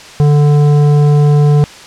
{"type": "tone with tanh clipping", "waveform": "triangle", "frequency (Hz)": 146.83, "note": "D3", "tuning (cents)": 0, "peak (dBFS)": -7, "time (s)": [0.2, 1.64], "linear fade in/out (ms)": 0, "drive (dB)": 16, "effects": ["white hiss -33 dBFS RMS until 1.86 s", "low-pass 6000 Hz 12 dB/octave"]}